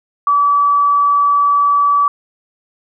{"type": "tone", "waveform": "sine", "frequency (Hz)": 1149, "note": "D6", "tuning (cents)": -38, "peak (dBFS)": -9, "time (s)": [0.27, 2.08], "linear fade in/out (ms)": 2, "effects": []}